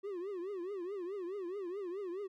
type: tone with vibrato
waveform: triangle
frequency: 376.4 Hz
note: F#4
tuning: 30 cents sharp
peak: -36 dBFS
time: 0.03-2.28 s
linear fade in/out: 20 ms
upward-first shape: triangle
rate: 4.7 Hz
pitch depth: 200 cents each way
effects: none